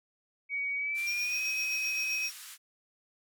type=tone with pitch glide; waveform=sine; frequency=2254 to 2530 Hz; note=C#7 to D#7; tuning=+28 to +28 cents; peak=-30 dBFS; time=0.49-2.3 s; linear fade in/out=50 ms; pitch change=+200 cents; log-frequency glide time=0.77-1.43 s
type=band-pass noise; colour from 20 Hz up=white; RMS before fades=-47 dBFS; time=0.94-2.58 s; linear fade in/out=50 ms; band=1200 to 13000 Hz; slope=24 dB/octave
type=tone with tremolo; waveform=square; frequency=5588 Hz; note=F8; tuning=in tune; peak=-34 dBFS; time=1.06-2.32 s; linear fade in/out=20 ms; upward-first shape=sine; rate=7.7 Hz; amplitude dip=65%
effects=none

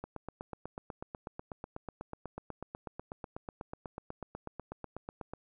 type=click train; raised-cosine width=1 ms; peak=-26 dBFS; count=44; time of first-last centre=0.04-5.336 s; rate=8.12 Hz; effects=none

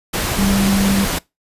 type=tone in noise; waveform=sine; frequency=197 Hz; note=G3; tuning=9 cents sharp; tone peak=-14 dBFS; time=0.38-1.05 s; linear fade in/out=10 ms; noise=pink; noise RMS=-20 dBFS; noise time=0.13-1.19 s; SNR=+3 dB; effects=noise-tail reverb RT60 0.2 s tail -22 dB re dry + resampled to 32000 Hz

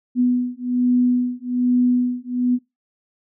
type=beating tone pair; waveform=sine; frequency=246.9 / 248.1 Hz; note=B3 / B3; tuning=0 / +8 cents; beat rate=1.2 Hz; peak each=-19 dBFS; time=0.15-2.59 s; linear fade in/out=50 ms; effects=noise-tail reverb RT60 0.2 s tail -19 dB re dry

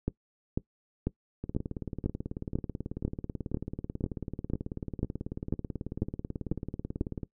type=two click trains; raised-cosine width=3 ms; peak=-22 / -15 dBFS; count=107 / 15; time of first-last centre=1.44-7.232 / 0.08-7.011 s; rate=18.3 / 2.02 Hz; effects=noise-tail reverb RT60 0.1 s tail -20 dB re dry

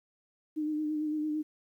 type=tone with vibrato; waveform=sine; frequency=305 Hz; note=D#4; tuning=34 cents flat; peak=-29 dBFS; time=0.56-1.43 s; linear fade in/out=20 ms; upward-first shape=sine; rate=8.9 Hz; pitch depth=29 cents each way; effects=11-bit

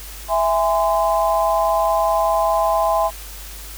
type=chord; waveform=sine; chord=E augmented; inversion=none; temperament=just; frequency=659.3 / 824.1 / 1030.1 Hz; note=E5 / G#5 / B#5; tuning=0 / -14 / -27 cents; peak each=-18 / -20 / -20 dBFS; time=0.28-3.11 s; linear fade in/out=50 ms; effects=added 50 Hz sine -35 dBFS peak until 3.77 s + white hiss -37 dBFS RMS until 3.77 s

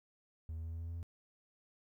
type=tone with pitch steps; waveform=triangle; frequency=80.5 / 81.25 / 82 / 82.76 / 83.53 / 84.31 / 85.09 Hz; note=E2 / E2 / E2 / E2 / E2 / E2 / F2; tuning=-41 / -24 / -9 / +7 / +23 / +40 / -45 cents; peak=-37 dBFS; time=0.49-1.029 s; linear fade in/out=0 ms; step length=77 ms; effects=tanh soft clip ceiling -33 dBFS + 13-bit

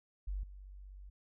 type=tone with level steps; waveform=sine; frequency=48.03 Hz; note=G1; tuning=35 cents flat; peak=-35 / -48 dBFS; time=0.27-1.1 s; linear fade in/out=10 ms; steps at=0.43 s; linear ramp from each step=5 ms; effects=none

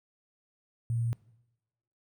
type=tone with sample-and-hold; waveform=sine; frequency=116.54 Hz; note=A#2; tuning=in tune; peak=-27 dBFS; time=0.9-1.13 s; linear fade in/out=0 ms; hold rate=8820 Hz; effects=noise-tail reverb RT60 0.9 s tail -21 dB re dry

